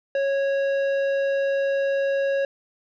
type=tone with tanh clipping; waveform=triangle; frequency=551 Hz; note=C#5; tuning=11 cents flat; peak=-22 dBFS; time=0.15-2.45 s; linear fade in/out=2 ms; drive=15 dB; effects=none